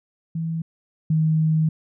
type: tone pair in turn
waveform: sine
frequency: 163.3 / 157.74 Hz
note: E3 / D#3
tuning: -16 / +24 cents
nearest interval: minor second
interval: 60 cents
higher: first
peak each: -23 / -16 dBFS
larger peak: second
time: 0.35-0.62 / 1.1-1.69 s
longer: second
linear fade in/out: 5 ms
effects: none